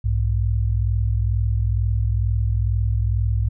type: tone pair together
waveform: sine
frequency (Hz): 61.64 / 103.83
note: B1 / G#2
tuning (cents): -3 / 0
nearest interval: major sixth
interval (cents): 903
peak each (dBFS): -20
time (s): 0.04-3.49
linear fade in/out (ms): 10
effects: none